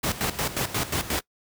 pink noise with tremolo, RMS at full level -25 dBFS, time 0.03-1.21 s, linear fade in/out 10 ms, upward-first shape square, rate 5.6 Hz, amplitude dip 75%, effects noise-tail reverb RT60 0.1 s tail -23 dB re dry + high-pass 60 Hz 12 dB/octave

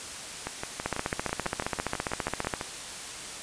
two click trains, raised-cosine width 0.5 ms, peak -16 / -12 dBFS, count 14 / 26, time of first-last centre 0.47-2.612 / 0.86-2.538 s, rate 6.07 / 14.9 Hz, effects white hiss -39 dBFS RMS until 3.42 s + resampled to 22050 Hz

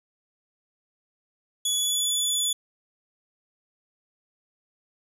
20% pulse tone with pitch glide, 3402 to 3447 Hz, G#7 to A7, +41 to -36 cents, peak -17 dBFS, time 1.65-2.53 s, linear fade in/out 5 ms, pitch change +23 cents, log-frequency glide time 1.76-2.12 s, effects none

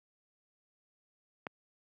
click, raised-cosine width 0.5 ms, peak -22 dBFS, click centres 1.468 s, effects high-pass 150 Hz 12 dB/octave

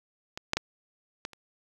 clicks, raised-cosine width 0.2 ms, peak -19 / -8 / -9 / -16 / -30 dBFS, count 5, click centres 0.375 / 0.534 / 0.57 / 1.251 / 1.333 s, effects 8-bit

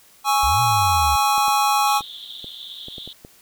square chord, C# minor, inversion second, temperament equal, 830.6 / 1108.7 / 1318.5 Hz, G#5 / C#6 / E6, 0 / 0 / 0 cents, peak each -19 / -22 / -25 dBFS, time 0.24-2.02 s, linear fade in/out 50 ms
sine exponential two-way sweep, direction up then down, 56.8 to 123.47 to 68.5 Hz, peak -23 dBFS, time 0.43-1.16 s, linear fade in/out 5 ms, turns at 0.61 s
clicks, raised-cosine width 2 ms, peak -25 dBFS, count 8, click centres 1.38 / 1.482 / 2.008 / 2.444 / 2.884 / 2.982 / 3.076 / 3.249 s
pink band-pass noise, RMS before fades -37 dBFS, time 1.87-3.13 s, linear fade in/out 5 ms, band 3300 to 3800 Hz, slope 96 dB/octave
effects white hiss -52 dBFS RMS until 3.41 s

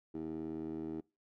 15% pulse tone with band-pass filter, 79.5 Hz, D#2, 38 cents sharp, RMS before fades -41 dBFS, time 0.14-1.01 s, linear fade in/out 10 ms, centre 350 Hz, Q 3.9, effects noise-tail reverb RT60 0.3 s tail -25 dB re dry

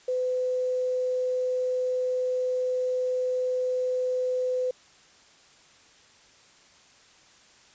sine tone with quantisation, 506 Hz, B4, 42 cents sharp, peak -24 dBFS, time 0.08-4.71 s, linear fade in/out 5 ms, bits 8, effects white hiss -56 dBFS RMS until 7.74 s + resampled to 16000 Hz

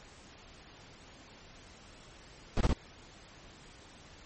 brown noise bursts, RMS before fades -26 dBFS, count 3, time 2.57-2.729 s, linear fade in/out 0 ms, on 37 ms, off 24 ms, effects pink hiss -54 dBFS RMS until 4.25 s + MP3 32 kbps

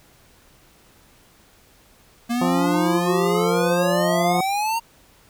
square exponential sweep, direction up, 233.1 to 932.3 Hz, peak -21 dBFS, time 2.29-4.8 s, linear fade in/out 20 ms
harmonic tone, 175.5 Hz, F3, 9 cents sharp, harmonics 1 / 2 / 3 / 4 / 5 / 6 / 7, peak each -23 / -26 / -28 / -29 / -30 / -31 / -31 dBFS, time 2.41-4.41 s, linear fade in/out 5 ms
effects pink hiss -54 dBFS RMS until 5.29 s

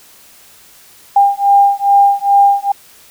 sine beating tone pair, 800 / 802.4 Hz, G5 / G5, +35 / +40 cents, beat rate 2.4 Hz, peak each -10 dBFS, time 1.16-2.72 s, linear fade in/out 5 ms, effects white hiss -43 dBFS RMS until 3.1 s

